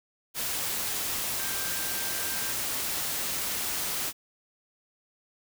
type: tone in noise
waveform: sine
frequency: 1578 Hz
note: G6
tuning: 11 cents sharp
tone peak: -41 dBFS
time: 1.36-2.55 s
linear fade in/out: 50 ms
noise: white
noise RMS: -31 dBFS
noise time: 0.34-4.13 s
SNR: -13 dB
effects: none